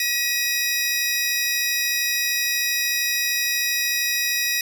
25% pulse tone cluster, 1921 / 2504 / 5690 Hz, B6 / D#7 / F8, -48 / +10 / +31 cents, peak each -21 dBFS, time 0-4.61 s, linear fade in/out 2 ms, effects none

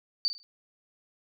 sine tone with echo, 4596 Hz, D8, 38 cents flat, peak -22 dBFS, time 0.25-0.28 s, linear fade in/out 0 ms, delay 50 ms, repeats 3, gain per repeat -11 dB, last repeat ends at 0.43 s, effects none

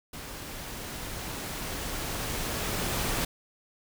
pink noise with level ramp, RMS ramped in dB -41 to -29 dBFS, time 0.13-3.25 s, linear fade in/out 5 ms, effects none

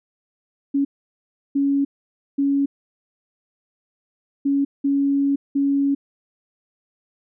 sine tone bursts at uneven times, 279.2 Hz, C#4, 13 cents sharp, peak -16 dBFS, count 6, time 0.74-0.85 / 1.55-1.85 / 2.38-2.66 / 4.45-4.65 / 4.84-5.36 / 5.55-5.95 s, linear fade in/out 10 ms, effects none

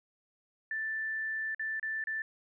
sine tone with dropouts, 1765 Hz, A6, 5 cents sharp, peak -32 dBFS, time 0.71-2.22 s, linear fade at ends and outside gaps 2 ms, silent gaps 1.547-1.595 / 1.797-1.828 / 2.04-2.071 s, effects none

